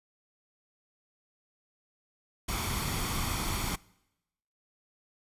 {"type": "noise with comb filter", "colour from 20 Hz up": "pink", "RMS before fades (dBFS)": -32, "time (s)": [2.48, 3.76], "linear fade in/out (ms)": 10, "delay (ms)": 0.89, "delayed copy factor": 0.5, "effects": ["noise-tail reverb RT60 0.9 s tail -23 dB re dry", "resampled to 32000 Hz"]}